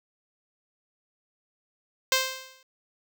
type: tone with exponential decay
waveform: 5% pulse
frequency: 523 Hz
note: C5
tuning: 1 cent flat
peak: -7 dBFS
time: 2.12-2.63 s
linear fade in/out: 2 ms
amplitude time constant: 110 ms
effects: none